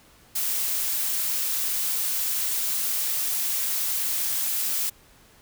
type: noise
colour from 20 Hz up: blue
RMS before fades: -26 dBFS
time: 0.35-4.9 s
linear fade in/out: 10 ms
effects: pink hiss -55 dBFS RMS until 5.41 s